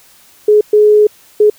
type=tone bursts at uneven times; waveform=sine; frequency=421.5 Hz; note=G#4; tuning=26 cents sharp; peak=-4 dBFS; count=3; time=0.48-0.61 / 0.73-1.07 / 1.4-1.5 s; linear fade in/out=5 ms; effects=white hiss -45 dBFS RMS until 1.58 s